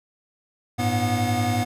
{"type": "tone cluster", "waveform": "square", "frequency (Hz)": [100.5, 111.6, 244.9, 723], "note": ["G2", "A2", "B3", "F#5"], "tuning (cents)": [44, 25, -14, -40], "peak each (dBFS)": -27, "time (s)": [0.78, 1.65], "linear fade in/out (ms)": 20, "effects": ["resampled to 32000 Hz"]}